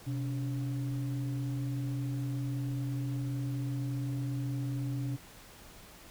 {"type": "tone pair together", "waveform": "sine", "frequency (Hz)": [127.9, 285.2], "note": ["C3", "C#4"], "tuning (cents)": [-39, 49], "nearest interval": "octave + major second", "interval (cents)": 1388, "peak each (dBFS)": [-31, -37], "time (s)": [0.06, 5.17], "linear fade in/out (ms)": 20, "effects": ["tanh soft clip ceiling -27 dBFS", "pink hiss -53 dBFS RMS until 6.1 s"]}